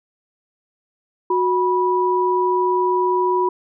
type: tone pair together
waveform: sine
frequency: 366.6 / 978.7 Hz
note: F#4 / B5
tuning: -16 / -16 cents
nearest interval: octave + perfect fourth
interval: 1700 cents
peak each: -18 dBFS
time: 1.3-3.49 s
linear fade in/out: 5 ms
effects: none